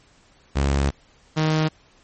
sawtooth tone pair in turn, 69.5 / 156.31 Hz, C#2 / D#3, +5 / +8 cents, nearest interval octave + major second, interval 1403 cents, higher second, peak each -14 dBFS, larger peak neither, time 0.55-0.91 / 1.36-1.69 s, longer first, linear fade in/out 20 ms, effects pink hiss -56 dBFS RMS until 2.03 s + MP3 32 kbps

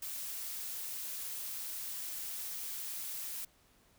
blue noise, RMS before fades -41 dBFS, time 0.02-3.45 s, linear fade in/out 5 ms, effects pink hiss -67 dBFS RMS until 3.98 s

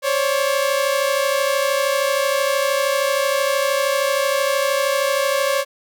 sawtooth tone pair together, 537 / 570 Hz, C5 / C#5, +45 / +48 cents, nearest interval minor second, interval 103 cents, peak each -16 dBFS, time 0.02-5.65 s, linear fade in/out 50 ms, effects none

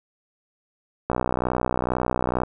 click train, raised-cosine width 1 ms, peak -8 dBFS, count 84, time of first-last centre 1.1-2.434 s, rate 62.2 Hz, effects none

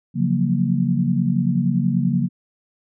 sine chord, Gb major seventh, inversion second, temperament equal, 138.59 / 174.61 / 185 / 233.1 Hz, Db3 / F3 / Gb3 / Bb3, 0 / 0 / 0 / 0 cents, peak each -22 dBFS, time 0.14-2.29 s, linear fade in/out 50 ms, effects none

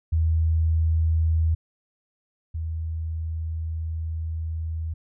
sine tone pair in turn, 80.7 / 80.7 Hz, E2 / E2, -36 / -36 cents, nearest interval unison, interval 0 cents, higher neither, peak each -18 / -26 dBFS, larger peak first, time 0.12-1.55 / 2.54-4.94 s, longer second, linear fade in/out 10 ms, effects none

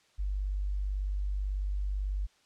sine tone, 49.07 Hz, G1, 2 cents sharp, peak -29 dBFS, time 0.18-2.27 s, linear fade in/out 20 ms, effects white hiss -66 dBFS RMS until 2.45 s + low-pass 6000 Hz 12 dB/octave

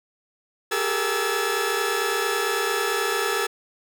sawtooth tone cluster, 389.2 / 418.2 / 462.5 / 1315 / 1715 Hz, G4 / G#4 / A#4 / E6 / A6, -12 / +12 / -14 / -5 / -45 cents, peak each -25 dBFS, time 0.71-3.47 s, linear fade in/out 10 ms, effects none

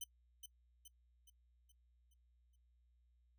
5% pulse tone with echo, 3038 Hz, F#7, 45 cents sharp, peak -35 dBFS, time 0.01-0.04 s, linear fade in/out 5 ms, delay 420 ms, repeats 6, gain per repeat -6 dB, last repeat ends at 2.56 s, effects noise-tail reverb RT60 0.1 s tail -22 dB re dry + added 60 Hz sine -70 dBFS peak until 3.38 s

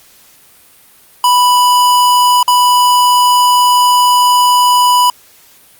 square tone with dropouts, 987.8 Hz, B5, in tune, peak -7 dBFS, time 1.24-5.1 s, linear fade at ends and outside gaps 2 ms, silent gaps 2.429-2.479 s, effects white hiss -44 dBFS RMS until 5.79 s + Opus 48 kbps

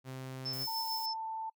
sawtooth tone, 130.81 Hz, C3, in tune, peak -37 dBFS, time 0.04-0.67 s, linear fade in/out 50 ms
sine tone with tremolo, 5274 Hz, E8, in tune, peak -34 dBFS, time 0.45-1.14 s, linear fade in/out 10 ms, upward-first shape sine, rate 6.7 Hz, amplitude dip 55%
violet noise, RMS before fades -45 dBFS, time 0.53-1.06 s, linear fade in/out 2 ms
sine tone with pitch glide, 902 to 888 Hz, A5 to A5, +43 to +16 cents, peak -36 dBFS, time 0.67-1.5 s, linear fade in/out 10 ms, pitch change -27 cents, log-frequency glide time 0.85-1.27 s
effects noise-tail reverb RT60 0.1 s tail -25 dB re dry

